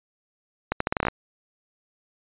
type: accelerating click train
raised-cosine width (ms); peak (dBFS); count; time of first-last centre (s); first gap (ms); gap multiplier
0.5; -7; 10; 0.72-1.084; 84; 0.8
effects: resampled to 8000 Hz